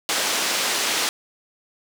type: band-pass noise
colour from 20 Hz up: white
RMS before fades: -23 dBFS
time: 0.09-1.09 s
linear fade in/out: 0 ms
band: 280 to 6300 Hz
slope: 12 dB/octave
effects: none